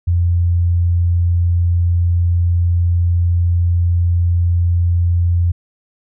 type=tone; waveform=sine; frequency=86.7 Hz; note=F2; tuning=12 cents flat; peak=-11 dBFS; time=0.07-5.52 s; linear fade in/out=10 ms; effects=none